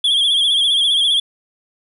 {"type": "tone with vibrato", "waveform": "triangle", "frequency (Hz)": 3322, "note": "G#7", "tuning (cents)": 0, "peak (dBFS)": -11, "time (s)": [0.04, 1.2], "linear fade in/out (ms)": 5, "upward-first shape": "sine", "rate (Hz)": 15, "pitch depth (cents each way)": 75, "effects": ["resampled to 32000 Hz"]}